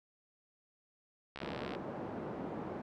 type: click train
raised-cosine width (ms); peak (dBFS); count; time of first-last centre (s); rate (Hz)
0.3; -27; 28; 1.36-1.75; 69.2
type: band-pass noise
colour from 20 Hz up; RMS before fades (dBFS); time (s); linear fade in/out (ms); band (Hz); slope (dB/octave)
pink; -42; 1.41-2.82; 10; 200 to 750; 12
effects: none